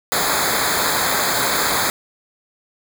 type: noise with comb filter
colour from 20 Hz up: pink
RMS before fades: -19 dBFS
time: 0.12-1.9 s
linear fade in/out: 0 ms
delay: 0.35 ms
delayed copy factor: -1
effects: none